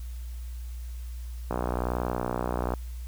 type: click train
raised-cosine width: 1 ms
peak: -14 dBFS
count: 76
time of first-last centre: 1.51-2.737 s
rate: 61.1 Hz
effects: added 60 Hz sine -34 dBFS peak until 3.07 s + white hiss -55 dBFS RMS until 3.07 s